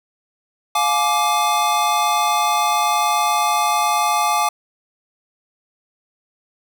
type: chord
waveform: square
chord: D diminished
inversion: first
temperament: just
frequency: 704.8 / 845.8 / 1174.7 Hz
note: F5 / Ab5 / D6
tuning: +16 / +31 / 0 cents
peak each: -23 / -20 / -20 dBFS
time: 0.75-4.49 s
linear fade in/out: 5 ms
effects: none